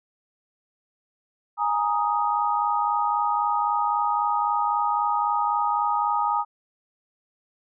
sine chord, Ab suspended second, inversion none, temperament just, 830.6 / 934.4 / 1245.9 Hz, Ab5 / Bb5 / Eb6, 0 / +4 / +2 cents, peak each -25 dBFS, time 1.57-6.45 s, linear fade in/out 50 ms, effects none

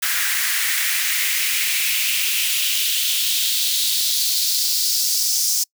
white noise with high-pass filter sweep, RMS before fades -20 dBFS, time 0.02-5.64 s, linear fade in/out 10 ms, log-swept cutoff 1600 to 5600 Hz, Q 2.9, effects noise-tail reverb RT60 0.1 s tail -26 dB re dry

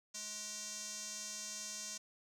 square tone with band-pass filter, 211.2 Hz, G#3, 29 cents sharp, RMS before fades -45 dBFS, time 0.14-1.98 s, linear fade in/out 10 ms, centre 6300 Hz, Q 3.7, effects none

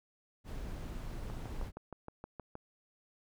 brown noise, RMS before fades -41 dBFS, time 0.44-1.72 s, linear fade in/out 50 ms
click train, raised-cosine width 1 ms, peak -30 dBFS, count 9, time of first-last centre 1.3-2.554 s, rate 6.38 Hz
effects none

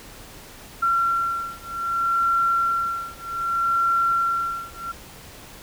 sine beating tone pair, 1365 / 1365.64 Hz, F6 / F6, -40 / -39 cents, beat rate 0.64 Hz, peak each -23 dBFS, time 0.82-4.92 s, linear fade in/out 10 ms, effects pink hiss -43 dBFS RMS until 5.62 s

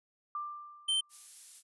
sine tone with exponential decay, 1185 Hz, D6, 15 cents sharp, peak -33 dBFS, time 0.35-1.27 s, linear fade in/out 2 ms, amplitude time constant 200 ms
square tone, 3108 Hz, G7, 16 cents flat, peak -28 dBFS, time 0.88-1.01 s, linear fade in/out 10 ms
violet noise, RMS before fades -46 dBFS, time 1.09-1.63 s, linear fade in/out 50 ms
effects resampled to 24000 Hz

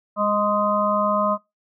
harmonic tone with a mistuned harmonic, 207.8 Hz, G#3, 1 cent sharp, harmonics 1 / 3 / 5 / 6, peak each -26 / -22 / -23 / -24 dBFS, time 0.16-1.38 s, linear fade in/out 50 ms, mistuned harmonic 1, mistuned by -18 cents, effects noise-tail reverb RT60 0.2 s tail -21 dB re dry

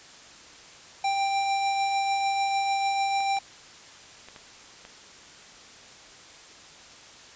square tone with tremolo, 788 Hz, G5, 9 cents sharp, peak -23 dBFS, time 1.04-3.39 s, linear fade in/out 5 ms, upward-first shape triangle, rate 6.7 Hz, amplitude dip 30%
clicks, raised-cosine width 0.3 ms, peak -28 dBFS, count 5, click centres 3.205 / 3.369 / 4.286 / 4.362 / 4.851 s
effects white hiss -48 dBFS RMS until 7.35 s + resampled to 16000 Hz

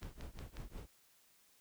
brown noise with tremolo, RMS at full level -44 dBFS, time 0.01-0.88 s, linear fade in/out 10 ms, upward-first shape triangle, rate 5.5 Hz, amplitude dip 100%
click train, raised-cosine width 0.2 ms, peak -33 dBFS, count 4, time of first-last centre 0.03-0.57 s, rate 5.56 Hz
effects white hiss -69 dBFS RMS until 1.6 s

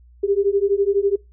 sine beating tone pair, 393.2 / 405.2 Hz, G4 / G#4, +5 / -43 cents, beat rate 12 Hz, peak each -19 dBFS, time 0.23-1.16 s, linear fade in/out 10 ms, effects noise-tail reverb RT60 0.2 s tail -22 dB re dry + added 60 Hz sine -46 dBFS peak until 1.32 s

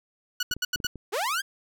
15% pulse tone bursts, 1467 Hz, F#6, 15 cents flat, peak -18 dBFS, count 5, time 0.4-0.87 s, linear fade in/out 5 ms, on 30 ms, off 80 ms
clicks, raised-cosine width 3 ms, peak -27 dBFS, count 6, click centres 0.512 / 0.566 / 0.759 / 0.802 / 0.847 / 0.957 s
sawtooth linear sweep, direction up, 346.3 to 1661.2 Hz, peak -22 dBFS, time 1.12-1.42 s, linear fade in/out 20 ms
effects none

